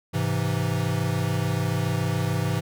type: chord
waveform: square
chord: Ab augmented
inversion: none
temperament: equal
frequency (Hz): 103.83 / 130.81 / 164.81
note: Ab2 / C3 / E3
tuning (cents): 0 / 0 / 0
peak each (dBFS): -28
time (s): 0.13-2.61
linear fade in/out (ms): 20
effects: none